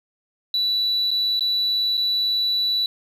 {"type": "tone with dropouts", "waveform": "sine", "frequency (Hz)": 3951, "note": "B7", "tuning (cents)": 0, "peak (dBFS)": -17, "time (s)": [0.54, 2.86], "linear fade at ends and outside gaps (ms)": 2, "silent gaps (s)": [[1.107, 1.113], [1.395, 1.407], [1.971, 1.976]], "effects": ["tanh soft clip ceiling -16 dBFS", "9-bit"]}